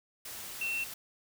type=tone in noise; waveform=sine; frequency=2700 Hz; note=E7; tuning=41 cents sharp; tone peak=-31 dBFS; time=0.61-0.84 s; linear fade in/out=5 ms; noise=white; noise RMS=-43 dBFS; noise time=0.25-0.94 s; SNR=+9 dB; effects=none